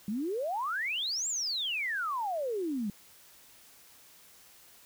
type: exponential two-way sweep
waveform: sine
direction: up then down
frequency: 193.5 to 7600 to 193.5 Hz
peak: -30 dBFS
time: 0.08-2.9 s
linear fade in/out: 2 ms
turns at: 1.28 s
effects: white hiss -57 dBFS RMS until 4.85 s